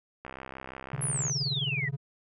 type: click train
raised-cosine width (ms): 0.5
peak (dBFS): -25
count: 70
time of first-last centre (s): 0.25-1.297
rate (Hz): 65.9
type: tone with tremolo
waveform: triangle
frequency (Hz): 138.59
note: C#3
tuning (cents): 0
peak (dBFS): -25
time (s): 0.93-1.97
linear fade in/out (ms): 5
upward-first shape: sine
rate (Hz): 19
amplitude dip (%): 100
type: exponential sweep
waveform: sine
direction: down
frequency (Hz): 11160 to 1864.7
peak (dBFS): -29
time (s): 1.01-1.89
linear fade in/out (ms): 10
effects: none